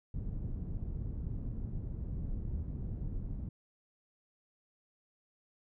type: low-pass noise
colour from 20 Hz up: pink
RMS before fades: -38 dBFS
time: 0.14-3.49 s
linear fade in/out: 5 ms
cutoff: 160 Hz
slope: 12 dB/octave
effects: none